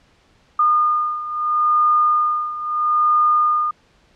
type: beating tone pair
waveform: sine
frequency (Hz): 1218 / 1218.76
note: D#6 / D#6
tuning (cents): -37 / -36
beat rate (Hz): 0.76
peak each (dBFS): -16 / -20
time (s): 0.59-3.71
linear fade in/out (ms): 5
effects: pink hiss -56 dBFS RMS until 4.15 s + low-pass 5000 Hz 12 dB/octave